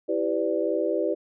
sine chord, E minor seventh, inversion none, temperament equal with one note detuned, 329.6 / 392 / 504 / 587.3 Hz, E4 / G4 / B4 / D5, 0 / 0 / +35 / 0 cents, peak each -28 dBFS, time 0.08-1.15 s, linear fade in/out 20 ms, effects none

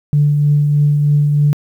sine tone with tremolo, 146.6 Hz, D3, 3 cents flat, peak -7 dBFS, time 0.13-1.53 s, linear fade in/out 0 ms, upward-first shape triangle, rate 3.2 Hz, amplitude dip 35%, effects tanh soft clip ceiling -3 dBFS + 8-bit

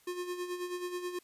square tone with tremolo, 357.3 Hz, F4, 40 cents sharp, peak -34 dBFS, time 0.07-1.19 s, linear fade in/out 5 ms, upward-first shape sine, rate 9.3 Hz, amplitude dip 60%, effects white hiss -65 dBFS RMS until 1.23 s + resampled to 32000 Hz

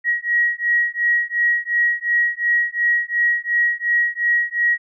sine beating tone pair, 1900 / 1902.8 Hz, A#6 / A#6, +33 / +35 cents, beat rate 2.8 Hz, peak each -19 dBFS, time 0.04-4.78 s, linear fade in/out 50 ms, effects none

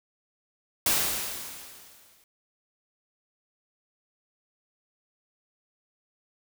white noise with exponential decay, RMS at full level -22 dBFS, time 0.86-2.24 s, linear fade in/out 2 ms, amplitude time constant 300 ms, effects none

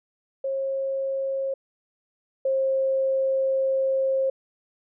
sine tone pair in turn, 540 / 533.8 Hz, C#5 / C5, -45 / +35 cents, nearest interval unison, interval 20 cents, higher first, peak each -24 / -20 dBFS, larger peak second, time 0.44-1.54 / 2.45-4.3 s, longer second, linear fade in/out 5 ms, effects none

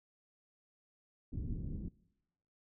pink low-pass noise, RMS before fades -40 dBFS, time 1.32-1.89 s, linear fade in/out 10 ms, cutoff 260 Hz, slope 24 dB/octave, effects noise-tail reverb RT60 0.9 s tail -22 dB re dry

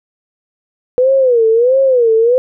sine tone with vibrato, 490 Hz, B4, 14 cents flat, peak -7 dBFS, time 0.98-2.38 s, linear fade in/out 0 ms, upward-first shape sine, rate 1.5 Hz, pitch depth 170 cents each way, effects none

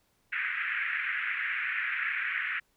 pink band-pass noise, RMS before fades -32 dBFS, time 0.32-2.6 s, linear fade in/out 10 ms, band 1500 to 2400 Hz, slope 48 dB/octave, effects pink hiss -71 dBFS RMS until 2.76 s

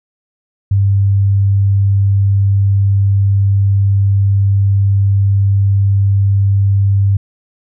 sine tone, 99 Hz, G2, 18 cents sharp, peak -8 dBFS, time 0.71-7.17 s, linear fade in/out 5 ms, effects none

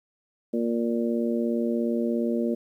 harmonic tone, 117.1 Hz, A#2, 8 cents sharp, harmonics 2 / 3 / 4 / 5, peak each -25 / -29 / -31 / -33 dBFS, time 0.53-2.55 s, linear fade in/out 10 ms, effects 10-bit

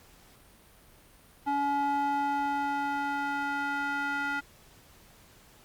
square tone with band-pass filter sweep, 283.1 Hz, C#4, 37 cents sharp, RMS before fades -30 dBFS, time 1.46-4.41 s, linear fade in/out 20 ms, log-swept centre 790 to 1500 Hz, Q 2.5, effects pink hiss -57 dBFS RMS until 5.64 s + Opus 48 kbps

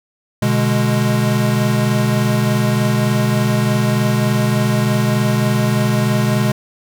square chord, G# diminished, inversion first, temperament equal, 123.47 / 146.83 / 207.7 Hz, B2 / D3 / G#3, 0 / 0 / 0 cents, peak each -17 / -22 / -18 dBFS, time 0.42-6.52 s, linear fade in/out 5 ms, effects none

